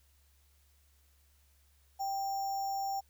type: tone with sample-and-hold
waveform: sine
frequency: 784 Hz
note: G5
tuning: in tune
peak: -32 dBFS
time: 1.99-3.01 s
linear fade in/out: 20 ms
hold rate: 6300 Hz
effects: added 70 Hz sine -65 dBFS peak until 3.09 s + white hiss -71 dBFS RMS until 3.09 s